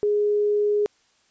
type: tone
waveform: sine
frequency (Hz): 415.3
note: G#4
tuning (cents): 0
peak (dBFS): -18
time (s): 0.03-0.86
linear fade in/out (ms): 0
effects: white hiss -63 dBFS RMS until 1.3 s + resampled to 16000 Hz